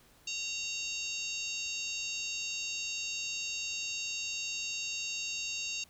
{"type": "harmonic tone with a mistuned harmonic", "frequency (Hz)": 920, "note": "A#5", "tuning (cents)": -23, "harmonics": [3, 4, 5, 6, 7, 8], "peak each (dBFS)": [-38, -43, -42, -47, -41, -46], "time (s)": [0.27, 5.84], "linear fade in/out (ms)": 5, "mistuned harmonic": 4, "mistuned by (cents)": 33, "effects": ["pink hiss -62 dBFS RMS until 5.89 s"]}